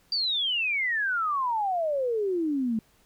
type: exponential sweep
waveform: sine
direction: down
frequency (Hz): 4734 to 214.2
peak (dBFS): -24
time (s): 0.12-2.79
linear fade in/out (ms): 2
effects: pink hiss -63 dBFS RMS until 3.05 s